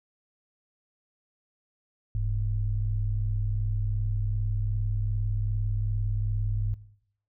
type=tone pair together; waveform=sine; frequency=41.2 / 103.83 Hz; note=E1 / G#2; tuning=0 / 0 cents; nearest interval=octave + major third; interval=1600 cents; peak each=-28 dBFS; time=2.15-6.74 s; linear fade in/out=0 ms; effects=noise-tail reverb RT60 0.7 s tail -18 dB re dry